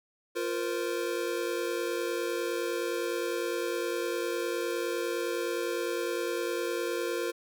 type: chord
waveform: square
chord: F suspended fourth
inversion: none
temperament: equal with one note detuned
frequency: 349.2 / 466.2 / 516 Hz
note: F4 / Bb4 / C5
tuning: 0 / 0 / -24 cents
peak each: -34 / -34 / -37 dBFS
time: 0.35-7.32 s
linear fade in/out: 20 ms
effects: none